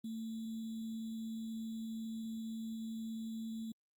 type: tone with sample-and-hold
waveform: sine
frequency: 223.6 Hz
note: A3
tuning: 28 cents sharp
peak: -39 dBFS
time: 0.04-3.72 s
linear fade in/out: 5 ms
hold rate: 3675 Hz
effects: Opus 32 kbps